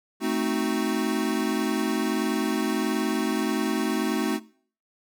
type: chord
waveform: square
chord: A diminished seventh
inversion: none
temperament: equal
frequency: 220 / 261.6 / 311.1 / 370 Hz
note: A3 / C4 / Eb4 / Gb4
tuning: 0 / 0 / 0 / 0 cents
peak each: -30 dBFS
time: 0.2-4.4 s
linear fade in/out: 50 ms
effects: noise-tail reverb RT60 0.5 s tail -20 dB re dry